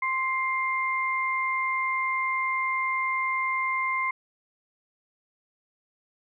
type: tone pair together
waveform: sine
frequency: 1050 / 2100 Hz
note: C6 / C7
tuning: +6 / +6 cents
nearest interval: octave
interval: 1200 cents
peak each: -27 dBFS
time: 0.02-4.11 s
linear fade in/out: 5 ms
effects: none